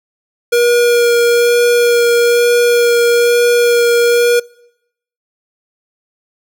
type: tone with vibrato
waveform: square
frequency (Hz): 476.6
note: A#4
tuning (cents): +38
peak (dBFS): -9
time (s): 0.52-4.4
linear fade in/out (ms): 10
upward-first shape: sine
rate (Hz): 1.1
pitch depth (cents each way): 11
effects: noise-tail reverb RT60 0.8 s tail -24 dB re dry